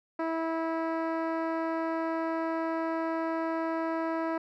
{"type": "tone with low-pass filter", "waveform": "10% pulse", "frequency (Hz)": 326, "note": "E4", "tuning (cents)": -19, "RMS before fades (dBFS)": -31, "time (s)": [0.19, 4.38], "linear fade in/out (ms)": 5, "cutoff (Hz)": 1200, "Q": 0.52, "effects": []}